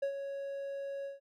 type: tone with ADSR envelope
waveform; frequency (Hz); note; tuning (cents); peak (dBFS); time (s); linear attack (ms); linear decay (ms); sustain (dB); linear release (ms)
triangle; 554.4; C#5; 0; -27; 0.02-1.2; 9; 89; -8; 150
effects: none